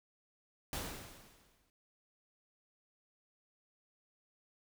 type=noise with exponential decay; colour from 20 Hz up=pink; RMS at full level=-38 dBFS; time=0.73-1.7 s; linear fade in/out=1 ms; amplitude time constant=210 ms; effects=none